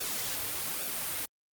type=noise with flanger; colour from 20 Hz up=white; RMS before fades=-34 dBFS; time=0-1.26 s; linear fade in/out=10 ms; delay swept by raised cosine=0.96 to 5.36 ms; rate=1.2 Hz; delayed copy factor=-0.6; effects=Opus 48 kbps